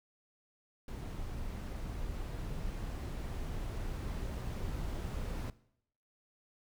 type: noise with level ramp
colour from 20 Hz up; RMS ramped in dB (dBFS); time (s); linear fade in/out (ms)
brown; -41 to -37; 0.88-5.5; 2
effects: noise-tail reverb RT60 0.7 s tail -19 dB re dry